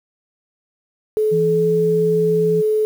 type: tone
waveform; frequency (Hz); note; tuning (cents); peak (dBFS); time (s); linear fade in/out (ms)
sine; 430.2; A4; -39; -14; 1.17-2.85; 0
type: tone with pitch glide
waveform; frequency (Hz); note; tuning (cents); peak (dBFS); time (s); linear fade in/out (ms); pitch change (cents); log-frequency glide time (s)
sine; 164.81 to 167.69; E3 to E3; 0 to +30; -20; 1.31-2.62; 20; +30; 1.47-1.64
effects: 7-bit